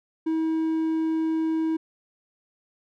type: tone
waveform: triangle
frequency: 320.7 Hz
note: E4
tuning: 48 cents flat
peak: -20 dBFS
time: 0.26-1.77 s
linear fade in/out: 10 ms
effects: none